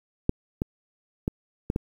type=clicks; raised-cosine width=3 ms; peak=-7 / -12 / -12 / -12 / -13 dBFS; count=5; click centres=0.294 / 0.619 / 1.279 / 1.701 / 1.761 s; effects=8-bit